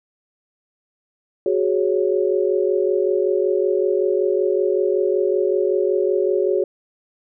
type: chord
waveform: sine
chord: F# suspended second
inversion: none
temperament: equal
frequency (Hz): 370 / 415.3 / 554.4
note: F#4 / G#4 / C#5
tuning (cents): 0 / 0 / 0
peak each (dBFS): -19 / -20 / -23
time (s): 1.46-6.64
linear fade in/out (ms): 2
effects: none